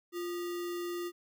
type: tone with sample-and-hold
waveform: sine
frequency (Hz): 349.2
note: F4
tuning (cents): 0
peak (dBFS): -34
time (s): 0.12-1.12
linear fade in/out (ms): 50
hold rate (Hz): 1575
effects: none